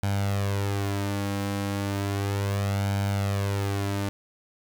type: tone with flanger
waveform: sawtooth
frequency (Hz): 99.8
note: G2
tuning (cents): +32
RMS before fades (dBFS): -27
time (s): 0.03-4.09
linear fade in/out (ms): 0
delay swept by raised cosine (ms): 1.3 to 3.8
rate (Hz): 0.34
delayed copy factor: +0.6
effects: none